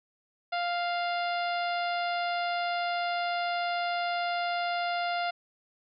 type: harmonic tone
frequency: 698.5 Hz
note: F5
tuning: in tune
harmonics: 1 / 2 / 3 / 4 / 5 / 6 / 7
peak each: -29 / -35 / -39 / -41 / -43 / -45 / -46 dBFS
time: 0.52-5.31 s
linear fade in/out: 10 ms
effects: none